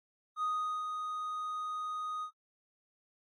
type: tone with ADSR envelope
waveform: triangle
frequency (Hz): 1244.5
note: D#6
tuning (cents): 0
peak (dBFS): -27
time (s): 0.36-2.31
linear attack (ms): 67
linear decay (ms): 410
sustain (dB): -6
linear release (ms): 85
effects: tanh soft clip ceiling -25 dBFS + AAC 32 kbps